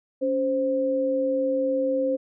sine tone pair together, 279.4 / 523.3 Hz, C#4 / C5, +14 / 0 cents, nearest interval major seventh, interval 1086 cents, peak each -27 / -22 dBFS, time 0.21-2.17 s, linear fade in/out 20 ms, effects none

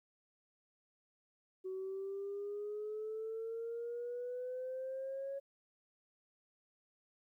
sine exponential sweep, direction up, 373.8 to 554.4 Hz, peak -38 dBFS, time 1.64-5.4 s, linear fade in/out 20 ms, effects tanh soft clip ceiling -35 dBFS + 13-bit

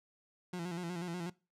30% pulse tone with vibrato, 174.1 Hz, F3, 5 cents flat, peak -35 dBFS, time 0.53-1.3 s, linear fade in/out 5 ms, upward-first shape square, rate 8.2 Hz, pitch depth 58 cents each way, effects noise-tail reverb RT60 0.3 s tail -22 dB re dry + low-pass 10000 Hz 12 dB/octave

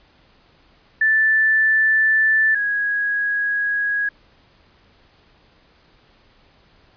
sine tone pair in turn, 1760 / 1657.3 Hz, A6 / G#6, 0 / -4 cents, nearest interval minor second, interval 104 cents, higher first, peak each -13 / -18 dBFS, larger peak first, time 1.01-2.55 / 2.55-4.09 s, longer neither, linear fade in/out 5 ms, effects pink hiss -55 dBFS RMS until 6.96 s + resampled to 11025 Hz

